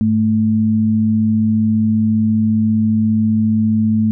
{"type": "tone pair together", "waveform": "sine", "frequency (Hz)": [103.8, 218.6], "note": ["G#2", "A3"], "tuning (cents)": [0, -11], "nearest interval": "octave + minor second", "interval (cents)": 1289, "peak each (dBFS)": [-19, -12], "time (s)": [0.01, 4.11], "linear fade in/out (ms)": 0, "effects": []}